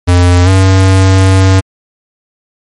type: tone with pitch glide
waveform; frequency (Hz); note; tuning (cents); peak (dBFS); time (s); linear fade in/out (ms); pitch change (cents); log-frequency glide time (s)
square; 88.7 to 95.07; F2 to F#2; +27 to +47; -4; 0.07-1.61; 20; +120; 0.44-0.49
effects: MP3 48 kbps